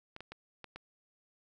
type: clicks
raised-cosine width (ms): 0.3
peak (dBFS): -29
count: 5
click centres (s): 0.164 / 0.206 / 0.32 / 0.643 / 0.76
effects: none